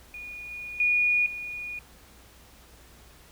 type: tone with level steps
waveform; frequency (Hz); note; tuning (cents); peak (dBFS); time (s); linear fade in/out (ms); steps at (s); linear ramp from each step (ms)
sine; 2449; D#7; -28; -37 / -35 / -20 / -33; 0.14-1.79; 2; 0.51 / 0.8 / 1.26; 2
effects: added 60 Hz sine -55 dBFS peak until 3.31 s + pink hiss -54 dBFS RMS until 3.31 s